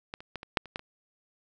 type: clicks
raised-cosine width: 0.3 ms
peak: -20 / -29 / -20 / -25 / -7 / -30 / -16 / -29 dBFS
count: 8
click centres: 0.139 / 0.205 / 0.357 / 0.431 / 0.572 / 0.657 / 0.759 / 0.794 s
effects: none